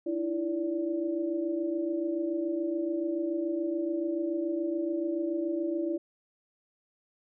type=tone cluster; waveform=sine; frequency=307.7 / 334.7 / 578 Hz; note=D#4 / E4 / D5; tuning=-19 / +26 / -28 cents; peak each=-36 / -29 / -36 dBFS; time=0.06-5.98 s; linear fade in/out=10 ms; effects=none